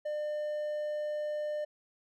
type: tone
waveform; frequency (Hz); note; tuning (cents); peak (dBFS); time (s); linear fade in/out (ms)
triangle; 600; D5; +37; -30; 0.05-1.65; 10
effects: none